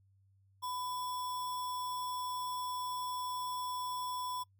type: tone with sample-and-hold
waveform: sine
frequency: 999 Hz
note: B5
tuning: 20 cents sharp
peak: -36 dBFS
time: 0.62-4.44 s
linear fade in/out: 20 ms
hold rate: 4410 Hz
effects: noise-tail reverb RT60 0.1 s tail -25 dB re dry + added 97 Hz sine -65 dBFS peak until 4.59 s